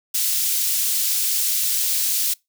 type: high-pass noise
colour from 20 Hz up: white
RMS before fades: -21 dBFS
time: 0.14-2.34 s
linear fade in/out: 10 ms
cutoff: 3900 Hz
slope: 12 dB/octave
effects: noise-tail reverb RT60 0.2 s tail -25 dB re dry